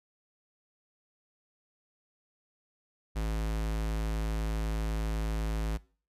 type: tone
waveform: square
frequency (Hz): 54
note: A1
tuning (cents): -32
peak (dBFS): -30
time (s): 3.15-5.78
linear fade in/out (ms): 20
effects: noise-tail reverb RT60 0.4 s tail -21 dB re dry + resampled to 32000 Hz